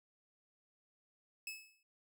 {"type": "tone with exponential decay", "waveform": "sawtooth", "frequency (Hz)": 2595, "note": "E7", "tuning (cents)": -28, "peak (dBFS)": -37, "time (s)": [1.47, 1.83], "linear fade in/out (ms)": 2, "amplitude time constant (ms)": 78, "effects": []}